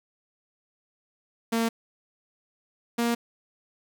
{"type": "tone pair in turn", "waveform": "sawtooth", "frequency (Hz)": [228.5, 235.2], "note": ["A#3", "A#3"], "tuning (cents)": [-34, 16], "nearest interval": "minor second", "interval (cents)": 50, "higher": "second", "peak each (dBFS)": -19, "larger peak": "neither", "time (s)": [[1.52, 1.69], [2.98, 3.15]], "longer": "neither", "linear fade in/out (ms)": 10, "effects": ["9-bit"]}